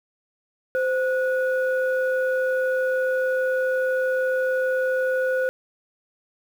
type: tone pair together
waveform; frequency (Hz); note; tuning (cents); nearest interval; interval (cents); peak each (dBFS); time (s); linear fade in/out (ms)
sine; 517.6 / 1464; C5 / F#6; -19 / -19; octave + tritone; 1800; -20 / -26; 0.75-5.49; 0
effects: tanh soft clip ceiling -13 dBFS + 8-bit